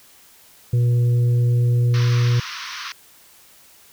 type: harmonic tone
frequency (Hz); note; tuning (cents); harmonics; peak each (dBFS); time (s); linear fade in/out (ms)
120.6; B2; -41; 1 / 3 / 4; -14 / -35 / -34; 0.73-2.4; 5
type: band-pass noise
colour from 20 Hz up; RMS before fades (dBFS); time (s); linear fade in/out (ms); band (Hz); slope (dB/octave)
pink; -32; 1.94-2.92; 0; 1000 to 6100; 96
effects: white hiss -50 dBFS RMS until 3.92 s